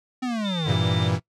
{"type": "linear sweep", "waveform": "square", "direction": "down", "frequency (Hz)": [260.1, 130], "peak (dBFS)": -25, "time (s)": [0.22, 0.75], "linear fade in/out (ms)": 10}
{"type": "tone", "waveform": "sine", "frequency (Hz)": 3595, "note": "A7", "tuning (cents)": 36, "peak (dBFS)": -30, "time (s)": [0.44, 1.09], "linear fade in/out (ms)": 20}
{"type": "chord", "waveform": "45% pulse", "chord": "E diminished", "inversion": "first", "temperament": "equal", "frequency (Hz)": [98, 116.54, 164.81], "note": ["G2", "Bb2", "E3"], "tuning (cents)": [0, 0, 0], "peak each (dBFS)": -25, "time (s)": [0.65, 1.2], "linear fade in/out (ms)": 50}
{"effects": ["noise-tail reverb RT60 0.1 s tail -20 dB re dry", "low-pass 6000 Hz 12 dB/octave"]}